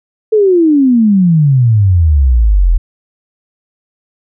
sine exponential sweep, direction down, 446 to 39.43 Hz, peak -5 dBFS, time 0.32-2.78 s, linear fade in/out 10 ms, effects none

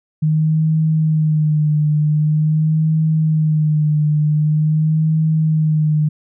sine tone with vibrato, 154.3 Hz, D#3, 14 cents flat, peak -12 dBFS, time 0.22-6.09 s, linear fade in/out 10 ms, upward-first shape sine, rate 0.45 Hz, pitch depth 41 cents each way, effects none

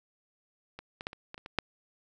clicks, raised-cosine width 0.3 ms, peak -26 / -23 / -17 / -28 / -25 / -30 / -26 / -10 dBFS, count 8, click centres 0.79 / 1.009 / 1.069 / 1.131 / 1.344 / 1.379 / 1.461 / 1.587 s, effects none

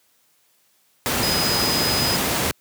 sine tone in noise, 5000 Hz, D#8, 8 cents sharp, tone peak -22 dBFS, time 1.23-2.16 s, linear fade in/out 0 ms, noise pink, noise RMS -21 dBFS, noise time 1.06-2.51 s, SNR -4 dB, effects white hiss -62 dBFS RMS until 2.6 s + high-pass 100 Hz 12 dB/octave

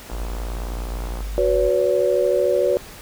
click train, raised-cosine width 1 ms, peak -20 dBFS, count 67, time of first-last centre 0.1-1.206 s, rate 59.7 Hz
sine tone, 49.69 Hz, G1, 24 cents sharp, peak -25 dBFS, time 0.11-1.7 s, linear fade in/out 20 ms
sine chord, F# suspended fourth, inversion none, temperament equal with one note detuned, 370 / 493.9 / 567.3 Hz, F#4 / B4 / C#5, 0 / 0 / +40 cents, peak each -21 / -20 / -19 dBFS, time 1.38-2.77 s, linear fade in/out 0 ms
effects pink hiss -40 dBFS RMS until 3.01 s

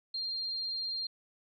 sine tone, 4195 Hz, C8, 4 cents sharp, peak -33 dBFS, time 0.14-1.07 s, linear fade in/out 5 ms, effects none

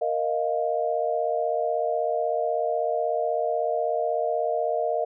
sine chord, Bb suspended fourth, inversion none, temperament equal, 466.2 / 622.3 / 698.5 Hz, Bb4 / Eb5 / F5, 0 / 0 / 0 cents, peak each -28 / -26 / -27 dBFS, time 0.01-5.05 s, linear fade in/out 10 ms, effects none

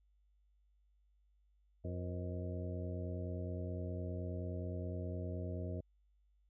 harmonic tone with a mistuned harmonic, 89.6 Hz, F2, 45 cents sharp, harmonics 1 / 2 / 3 / 4 / 5 / 6 / 7, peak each -40 / -47 / -49 / -50 / -51 / -54 / -50 dBFS, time 1.84-5.81 s, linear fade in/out 10 ms, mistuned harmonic 5, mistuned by +95 cents, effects added 50 Hz sine -69 dBFS peak until 6.49 s

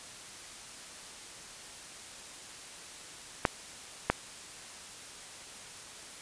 clicks, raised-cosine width 0.5 ms, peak -8 dBFS, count 2, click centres 3.452 / 4.1 s, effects white hiss -47 dBFS RMS until 6.21 s + resampled to 22050 Hz

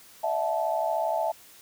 sine tone cluster, 600 / 657 / 730 / 871 Hz, D5 / E5 / F#5 / A5, +37 / -6 / -24 / -18 cents, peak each -34 / -27 / -33 / -29 dBFS, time 0.23-1.32 s, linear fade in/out 10 ms, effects white hiss -52 dBFS RMS until 1.61 s

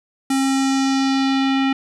square tone with low-pass filter sweep, 269.3 Hz, C#4, 50 cents flat, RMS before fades -18 dBFS, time 0.3-1.73 s, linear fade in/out 5 ms, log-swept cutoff 9800 to 2800 Hz, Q 1.9, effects none

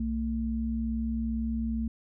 sine tone pair together, 63.31 / 225.6 Hz, B1 / A3, +44 / +44 cents, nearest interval octave + minor seventh, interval 2200 cents, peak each -32 / -29 dBFS, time 0-1.88 s, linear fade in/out 5 ms, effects none

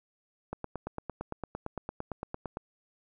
click train, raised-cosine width 1 ms, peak -21 dBFS, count 19, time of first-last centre 0.53-2.571 s, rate 8.82 Hz, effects none

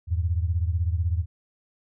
sine beating tone pair, 81.7 / 97.7 Hz, E2 / G2, -15 / -5 cents, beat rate 16 Hz, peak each -23 / -27 dBFS, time 0.07-1.26 s, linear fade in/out 50 ms, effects none

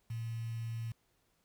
sine tone with quantisation, 114.6 Hz, A#2, 29 cents flat, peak -36 dBFS, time 0.1-0.92 s, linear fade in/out 5 ms, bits 9, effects pink hiss -75 dBFS RMS until 1.44 s

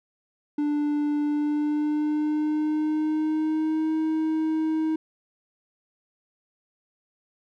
triangle tone with pitch glide, 294.6 to 315.7 Hz, D4 to D#4, +6 to +25 cents, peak -20 dBFS, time 0.58-4.96 s, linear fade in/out 5 ms, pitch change +119 cents, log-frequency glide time 1.23-3.94 s, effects none

